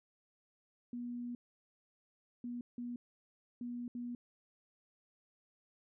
sine tone bursts at uneven times, 241.8 Hz, B3, 36 cents flat, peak -39 dBFS, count 5, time 0.93-1.35 / 2.44-2.61 / 2.78-2.96 / 3.61-3.88 / 3.95-4.15 s, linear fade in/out 2 ms, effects none

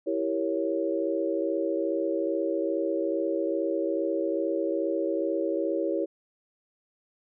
sine chord, E diminished seventh, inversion none, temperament equal, 329.6 / 392 / 466.2 / 554.4 Hz, E4 / G4 / Bb4 / Db5, 0 / 0 / 0 / 0 cents, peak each -29 / -31 / -33 / -30 dBFS, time 0.06-6.06 s, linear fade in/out 20 ms, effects none

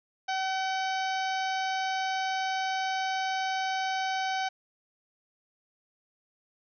harmonic tone, 761 Hz, F#5, 48 cents sharp, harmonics 1 / 2 / 3 / 4 / 5 / 6 / 7 / 8, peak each -29 / -35 / -39 / -41 / -43 / -45 / -46 / -47 dBFS, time 0.28-4.49 s, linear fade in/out 10 ms, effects none

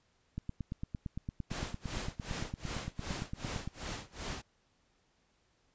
click train, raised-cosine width 5 ms, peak -25 dBFS, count 30, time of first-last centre 0.38-3.675 s, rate 8.8 Hz
pink noise with tremolo, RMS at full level -39 dBFS, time 1.5-4.42 s, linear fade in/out 10 ms, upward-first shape sine, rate 2.6 Hz, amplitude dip 95%
effects pink hiss -73 dBFS RMS until 5.74 s + resampled to 16000 Hz

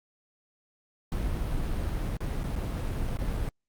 brown noise with dropouts, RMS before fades -30 dBFS, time 1.12-3.49 s, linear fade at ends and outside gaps 1 ms, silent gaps 2.169-2.205 / 2.434-2.439 / 2.555-2.561 / 3.172-3.188 s, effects Opus 48 kbps

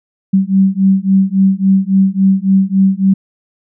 sine beating tone pair, 190.8 / 194.4 Hz, G3 / G3, -47 / -14 cents, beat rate 3.6 Hz, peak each -11 / -11 dBFS, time 0.33-3.14 s, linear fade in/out 10 ms, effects none

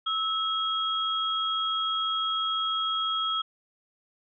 sine tone pair together, 1303 / 3283 Hz, E6 / G#7, -20 / -21 cents, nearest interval octave + major third, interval 1599 cents, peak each -28 dBFS, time 0.06-3.42 s, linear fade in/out 10 ms, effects none

